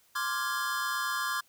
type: chord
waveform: square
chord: D half-diminished seventh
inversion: third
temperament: equal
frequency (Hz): 1046.5 / 1174.7 / 1396.9 / 1661.2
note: C6 / D6 / F6 / Ab6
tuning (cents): 0 / 0 / 0 / 0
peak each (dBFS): -36 / -36 / -37 / -35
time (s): 0.15-1.41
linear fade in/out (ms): 10
effects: white hiss -65 dBFS RMS until 1.48 s